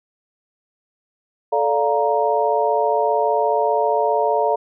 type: tone cluster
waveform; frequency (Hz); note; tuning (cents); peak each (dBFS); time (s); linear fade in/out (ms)
sine; 437.1 / 584 / 699 / 936; A4 / D5 / F5 / A#5; -11 / -10 / +1 / +7; -21; 1.52-4.56; 10
effects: none